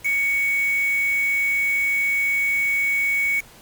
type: tone with quantisation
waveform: sine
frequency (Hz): 2232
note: C#7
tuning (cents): +11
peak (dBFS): -18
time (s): 0.04-3.41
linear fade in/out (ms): 20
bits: 5
effects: pink hiss -47 dBFS RMS until 3.61 s + MP3 96 kbps